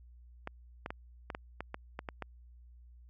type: clicks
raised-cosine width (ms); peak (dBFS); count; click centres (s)
0.5; -23; 10; 0.474 / 0.861 / 0.905 / 1.302 / 1.349 / 1.606 / 1.744 / 1.991 / 2.088 / 2.223
effects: added 60 Hz sine -53 dBFS peak until 3.09 s